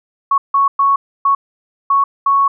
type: tone bursts at uneven times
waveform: sine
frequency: 1108.7 Hz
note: C#6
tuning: in tune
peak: -9 dBFS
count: 6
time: 0.31-0.38 / 0.54-0.68 / 0.79-0.96 / 1.25-1.35 / 1.9-2.04 / 2.26-2.48 s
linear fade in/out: 5 ms
effects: none